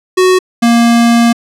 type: tone pair in turn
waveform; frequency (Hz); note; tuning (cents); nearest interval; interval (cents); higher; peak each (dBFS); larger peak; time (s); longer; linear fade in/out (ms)
square; 370 / 234.3; F#4 / A#3; 0 / +9; minor sixth; 791; first; -6; neither; 0.17-0.39 / 0.62-1.33; second; 10
effects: low-pass 10000 Hz 12 dB/octave

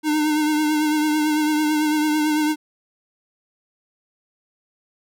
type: tone with vibrato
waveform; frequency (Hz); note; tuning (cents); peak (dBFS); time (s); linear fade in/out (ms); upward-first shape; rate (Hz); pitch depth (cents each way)
square; 304.5; D#4; -37; -18; 0.03-2.56; 50; triangle; 9; 39
effects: none

